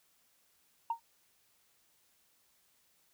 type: tone with exponential decay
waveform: sine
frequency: 922 Hz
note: A#5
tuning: 19 cents flat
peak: -26 dBFS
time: 0.9-1 s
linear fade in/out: 5 ms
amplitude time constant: 21 ms
effects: tanh soft clip ceiling -24 dBFS + white hiss -71 dBFS RMS until 3.13 s